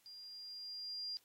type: tone with level ramp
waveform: sine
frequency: 4800 Hz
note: D8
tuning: 37 cents sharp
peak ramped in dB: -51 to -39 dBFS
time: 0.06-1.17 s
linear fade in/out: 0 ms
effects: white hiss -72 dBFS RMS until 1.24 s + AAC 48 kbps